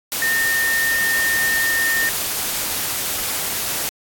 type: tone in noise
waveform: sine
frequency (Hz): 1824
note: A#6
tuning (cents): -38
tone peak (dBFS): -17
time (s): 0.22-2.09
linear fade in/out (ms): 0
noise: white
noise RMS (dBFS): -23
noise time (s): 0.12-3.89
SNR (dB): +3
effects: AAC 64 kbps

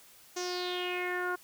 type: tone with low-pass filter sweep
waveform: sawtooth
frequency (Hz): 359.3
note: F4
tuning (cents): +49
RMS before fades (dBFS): -34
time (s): 0.36-1.36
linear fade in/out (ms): 10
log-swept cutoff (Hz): 6300 to 1300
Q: 5.5
effects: white hiss -57 dBFS RMS until 1.43 s

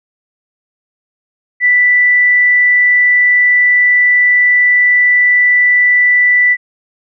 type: tone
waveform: sine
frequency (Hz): 1975.5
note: B6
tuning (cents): 0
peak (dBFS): -6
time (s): 1.6-6.57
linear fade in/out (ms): 50
effects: none

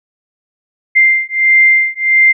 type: beating tone pair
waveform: sine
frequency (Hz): 2093 / 2094.5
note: C7 / C7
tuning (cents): 0 / +1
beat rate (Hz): 1.5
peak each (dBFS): -10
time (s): 0.95-2.33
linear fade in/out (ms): 20
effects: none

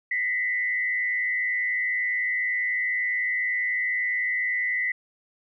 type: tone with frequency modulation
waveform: sine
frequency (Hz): 1997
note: B6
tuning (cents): +19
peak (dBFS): -23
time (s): 0.11-4.92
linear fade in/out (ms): 5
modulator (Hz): 110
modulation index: 0.65
effects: none

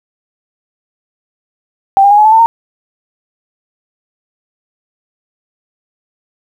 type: tone with pitch steps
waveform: sine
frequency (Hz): 783 / 804.1 / 825.7 / 848 / 870.8 / 894.3 / 918.3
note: G5 / G5 / G#5 / G#5 / A5 / A5 / A#5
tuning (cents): -2 / +44 / -10 / +36 / -18 / +28 / -26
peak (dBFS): -3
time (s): 1.97-2.46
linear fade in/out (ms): 0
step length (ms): 70
effects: 7-bit

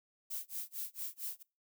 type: noise with tremolo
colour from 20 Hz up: violet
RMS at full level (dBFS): -39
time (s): 0.3-1.43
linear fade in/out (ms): 10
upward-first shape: sine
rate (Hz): 4.4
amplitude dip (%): 100
effects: noise-tail reverb RT60 0.3 s tail -23 dB re dry

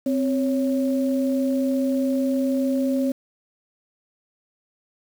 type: tone pair together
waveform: sine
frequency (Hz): 261.6 / 554.4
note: C4 / C#5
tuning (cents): 0 / 0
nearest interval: octave + minor second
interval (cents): 1300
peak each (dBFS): -20 / -26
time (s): 0.06-3.12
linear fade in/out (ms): 5
effects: 7-bit

